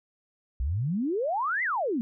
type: exponential two-way sweep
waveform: sine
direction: up then down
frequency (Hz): 57.6 to 2099 to 215.3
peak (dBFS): -25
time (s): 0.6-2.01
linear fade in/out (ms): 0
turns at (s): 1.63
effects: none